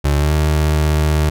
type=tone with pitch glide; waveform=30% pulse; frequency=72 to 76.28 Hz; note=D2 to D#2; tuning=-34 to -34 cents; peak=-10 dBFS; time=0.04-1.3 s; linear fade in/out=10 ms; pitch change=+100 cents; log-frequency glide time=0.16-0.32 s; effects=none